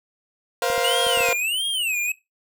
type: chord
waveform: sawtooth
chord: Bb suspended second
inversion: none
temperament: equal with one note detuned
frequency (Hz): 476.5 / 523.3 / 698.5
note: Bb4 / C5 / F5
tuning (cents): +38 / 0 / 0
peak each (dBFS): -21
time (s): 0.62-1.33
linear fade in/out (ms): 2
type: clicks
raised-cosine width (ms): 2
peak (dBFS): -24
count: 6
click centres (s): 0.701 / 0.779 / 1.067 / 1.174 / 1.206 / 1.288
type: tone with vibrato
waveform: square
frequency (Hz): 2794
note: F7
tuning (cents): 0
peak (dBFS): -22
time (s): 0.84-2.12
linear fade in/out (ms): 5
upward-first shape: sine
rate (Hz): 1.5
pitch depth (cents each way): 260
effects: noise-tail reverb RT60 0.2 s tail -18 dB re dry